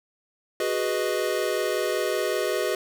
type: chord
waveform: square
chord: G# minor seventh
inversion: third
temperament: equal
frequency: 370 / 415.3 / 493.9 / 622.3 Hz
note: F#4 / G#4 / B4 / D#5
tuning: 0 / 0 / 0 / 0 cents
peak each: -30 dBFS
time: 0.6-2.75 s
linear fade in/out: 2 ms
effects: none